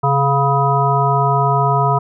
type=harmonic tone with a mistuned harmonic; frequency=140 Hz; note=C#3; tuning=18 cents sharp; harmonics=1 / 3 / 5 / 7 / 9; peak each=-16 / -22 / -19 / -17 / -20 dBFS; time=0.03-1.99 s; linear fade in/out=10 ms; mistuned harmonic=1; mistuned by=-54 cents; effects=none